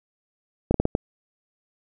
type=clicks; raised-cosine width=2 ms; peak=-7 dBFS; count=5; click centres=0.71 / 0.743 / 0.8 / 0.854 / 0.951 s; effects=none